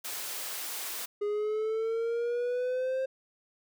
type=high-pass noise; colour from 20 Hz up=white; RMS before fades=-37 dBFS; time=0.04-1.06 s; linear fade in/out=10 ms; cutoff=400 Hz; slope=12 dB/octave
type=exponential sweep; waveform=triangle; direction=up; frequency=410.7 to 530 Hz; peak=-26 dBFS; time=1.21-3.06 s; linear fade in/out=10 ms
effects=none

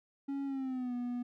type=tone with pitch glide; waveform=triangle; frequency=277.2 to 244.1 Hz; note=C#4 to B3; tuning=0 to -20 cents; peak=-32 dBFS; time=0.28-1.23 s; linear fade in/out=10 ms; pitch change=-220 cents; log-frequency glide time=0.45-0.94 s; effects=none

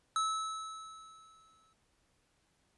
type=tone with exponential decay; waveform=square; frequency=1300 Hz; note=E6; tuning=24 cents flat; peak=-29 dBFS; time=0.16-1.73 s; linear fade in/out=1 ms; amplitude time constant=340 ms; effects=pink hiss -74 dBFS RMS until 2.77 s + resampled to 24000 Hz

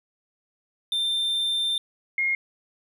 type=tone pair in turn; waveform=triangle / sine; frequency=3583 / 2142 Hz; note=A7 / C7; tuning=+31 / +40 cents; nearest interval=major sixth; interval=891 cents; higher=first; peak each=-21 dBFS; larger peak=neither; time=0.92-1.78 / 2.18-2.35 s; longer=first; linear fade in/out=2 ms; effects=none

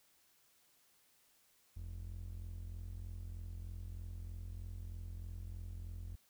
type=ring-modulated tone; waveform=triangle; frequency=65.41 Hz; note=C2; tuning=in tune; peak=-38 dBFS; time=1.76-6.16 s; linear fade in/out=10 ms; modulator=21.6 Hz; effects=white hiss -71 dBFS RMS until 6.29 s

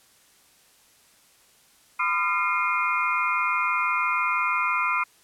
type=tone cluster; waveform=sine; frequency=1006 / 1207 / 1373 / 2125 / 2446 Hz; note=B5 / D6 / F6 / C7 / D#7; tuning=+32 / +47 / -30 / +26 / -30 cents; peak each=-28 dBFS; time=1.99-5.04 s; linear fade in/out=10 ms; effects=white hiss -58 dBFS RMS until 5.23 s + low-pass 12000 Hz 12 dB/octave

